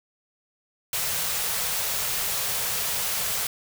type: band-stop noise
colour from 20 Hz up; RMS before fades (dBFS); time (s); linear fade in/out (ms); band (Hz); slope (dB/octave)
white; -27; 0.93-3.47; 2; 200 to 400; 48
effects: none